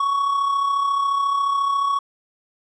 triangle tone with amplitude modulation, 1116 Hz, C#6, 11 cents sharp, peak -14 dBFS, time 0-1.99 s, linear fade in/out 5 ms, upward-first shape sine, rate 34.2 Hz, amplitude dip 45%, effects resampled to 22050 Hz

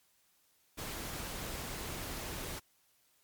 pink noise, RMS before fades -41 dBFS, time 0.77-2.6 s, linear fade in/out 20 ms, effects white hiss -71 dBFS RMS until 3.23 s + MP3 96 kbps

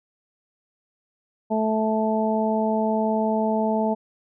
harmonic tone, 218.6 Hz, A3, 11 cents flat, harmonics 1 / 2 / 3 / 4, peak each -23 / -27 / -25 / -27 dBFS, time 1.5-3.95 s, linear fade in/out 20 ms, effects none

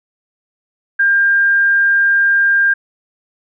sine tone, 1600 Hz, G6, 35 cents sharp, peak -9 dBFS, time 0.99-2.74 s, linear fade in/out 10 ms, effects none

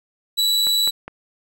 40% pulse tone, 3935 Hz, B7, 7 cents flat, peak -15 dBFS, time 0.37-0.91 s, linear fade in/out 20 ms
click train, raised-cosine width 0.5 ms, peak -17 dBFS, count 3, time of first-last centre 0.67-1.08 s, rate 4.88 Hz
effects none

